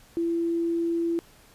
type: tone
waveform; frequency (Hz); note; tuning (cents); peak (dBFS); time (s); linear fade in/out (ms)
sine; 336.5; E4; +36; -23; 0.17-1.19; 0
effects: pink hiss -55 dBFS RMS until 1.54 s + resampled to 32000 Hz